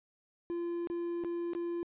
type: tone with dropouts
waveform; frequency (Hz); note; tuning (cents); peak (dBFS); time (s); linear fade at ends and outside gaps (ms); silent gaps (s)
triangle; 343.6; F4; -28; -31; 0.5-1.83; 0; 0.872-0.9 / 1.238-1.247 / 1.534-1.55
effects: resampled to 8000 Hz